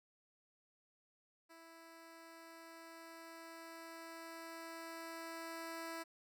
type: tone with level ramp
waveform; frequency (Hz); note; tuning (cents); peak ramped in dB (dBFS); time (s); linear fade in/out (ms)
10% pulse; 329.6; E4; 0; -49 to -35; 1.49-6.04; 20
effects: none